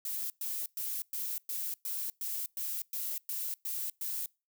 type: noise bursts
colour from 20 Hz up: violet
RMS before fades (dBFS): -36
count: 12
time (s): 0.05-4.26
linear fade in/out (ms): 2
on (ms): 250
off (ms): 110
effects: noise-tail reverb RT60 0.3 s tail -26 dB re dry